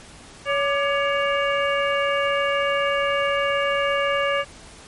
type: harmonic tone with a mistuned harmonic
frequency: 562 Hz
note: C#5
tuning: 24 cents sharp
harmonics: 1 / 2 / 3 / 4 / 5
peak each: -22 / -25 / -27 / -28 / -29 dBFS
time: 0.45-4.45 s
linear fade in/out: 50 ms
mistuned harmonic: 2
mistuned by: +90 cents
effects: pink hiss -44 dBFS RMS until 4.87 s + MP3 48 kbps